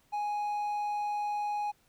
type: tone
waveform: triangle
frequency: 830.6 Hz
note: G#5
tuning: in tune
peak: -28 dBFS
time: 0.12-1.72 s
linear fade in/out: 20 ms
effects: pink hiss -68 dBFS RMS until 1.88 s